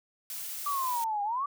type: noise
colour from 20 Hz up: blue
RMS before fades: -38 dBFS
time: 0.3-1.04 s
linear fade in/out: 0 ms
type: exponential two-way sweep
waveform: sine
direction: down then up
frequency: 1174.7 to 802 to 1174.7 Hz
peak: -28 dBFS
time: 0.66-1.46 s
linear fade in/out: 5 ms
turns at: 1.23 s
effects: none